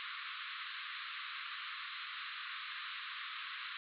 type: band-pass noise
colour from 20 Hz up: pink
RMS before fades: -45 dBFS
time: 0-3.77 s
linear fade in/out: 0 ms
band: 1100 to 4100 Hz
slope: 96 dB/octave
effects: none